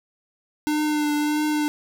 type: tone with vibrato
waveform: square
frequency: 299.6 Hz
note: D4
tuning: 35 cents sharp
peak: -21 dBFS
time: 0.67-1.68 s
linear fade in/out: 0 ms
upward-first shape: triangle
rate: 1.6 Hz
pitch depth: 25 cents each way
effects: none